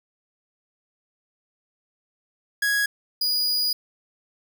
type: tone pair in turn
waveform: 45% pulse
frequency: 1661 / 4906 Hz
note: G#6 / D#8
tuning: 0 / -25 cents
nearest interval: octave + perfect fifth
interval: 1875 cents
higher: second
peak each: -20 dBFS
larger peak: neither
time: 2.62-2.86 / 3.21-3.73 s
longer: second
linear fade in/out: 5 ms
effects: none

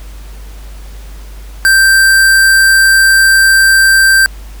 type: tone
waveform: square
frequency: 1568 Hz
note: G6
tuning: in tune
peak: -5 dBFS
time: 1.65-4.26 s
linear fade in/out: 0 ms
effects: added 50 Hz sine -26 dBFS peak until 4.6 s + pink hiss -39 dBFS RMS until 4.6 s

